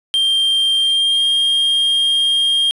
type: tone with pitch glide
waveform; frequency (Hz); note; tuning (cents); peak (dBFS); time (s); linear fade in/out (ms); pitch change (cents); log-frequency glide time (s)
triangle; 3177 to 3219; G7 to G7; +23 to +45; -11; 0.14-2.71; 0; +22; 0.79-1.24
effects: resampled to 32000 Hz + 7-bit